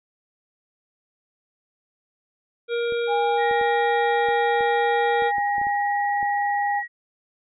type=harmonic tone; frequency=471.6 Hz; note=A#4; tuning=20 cents sharp; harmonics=1 / 3 / 5 / 7 / 8; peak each=-22 / -32 / -36 / -39 / -40 dBFS; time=2.68-5.32 s; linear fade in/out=50 ms
type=clicks; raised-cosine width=2 ms; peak=-27 dBFS; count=11; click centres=2.923 / 3.512 / 3.613 / 4.287 / 4.608 / 5.222 / 5.383 / 5.582 / 5.615 / 5.669 / 6.229 s
type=tone; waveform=sine; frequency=815 Hz; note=G#5; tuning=33 cents flat; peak=-21 dBFS; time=3.07-6.83 s; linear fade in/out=50 ms
type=tone with pitch glide; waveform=sine; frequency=1883 to 1909.3 Hz; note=A#6 to A#6; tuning=+17 to +41 cents; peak=-27 dBFS; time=3.37-6.88 s; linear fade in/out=50 ms; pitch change=+24 cents; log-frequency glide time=4.83-6.09 s
effects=none